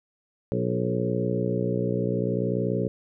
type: harmonic tone with a mistuned harmonic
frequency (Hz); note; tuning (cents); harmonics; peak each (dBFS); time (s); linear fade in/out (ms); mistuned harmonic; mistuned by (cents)
60.5; B1; -35; 2 / 3 / 4 / 5 / 6 / 7 / 8 / 9; -29 / -29 / -33 / -34 / -33 / -30 / -36 / -33; 0.52-2.88; 0; 7; +26
effects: none